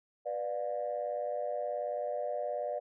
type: chord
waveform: sine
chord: B diminished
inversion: none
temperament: just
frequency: 493.9 / 592.7 / 711.2 Hz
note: B4 / D5 / F5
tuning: 0 / +16 / +31 cents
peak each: -38 / -34 / -38 dBFS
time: 0.25-2.8 s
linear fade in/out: 20 ms
effects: tanh soft clip ceiling -24 dBFS